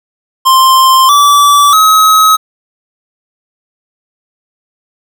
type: tone with pitch steps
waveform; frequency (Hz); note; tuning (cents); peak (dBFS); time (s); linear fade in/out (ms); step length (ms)
square; 1049 / 1157.2 / 1276.6; C6 / D6 / D#6; +4 / -26 / +44; -4; 0.45-2.37; 20; 640
effects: none